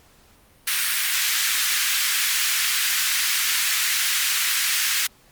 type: high-pass noise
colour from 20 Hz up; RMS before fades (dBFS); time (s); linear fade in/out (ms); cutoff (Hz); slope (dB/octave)
pink; -22; 0.67-5.07; 5; 1600; 24
effects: pink hiss -55 dBFS RMS until 5.31 s + Opus 48 kbps